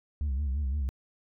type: tone with vibrato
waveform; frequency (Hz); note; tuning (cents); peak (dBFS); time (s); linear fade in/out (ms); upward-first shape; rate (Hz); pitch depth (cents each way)
sine; 69.5; C#2; +5; -24; 0.21-0.89; 0; sine; 5.8; 130
effects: tanh soft clip ceiling -26 dBFS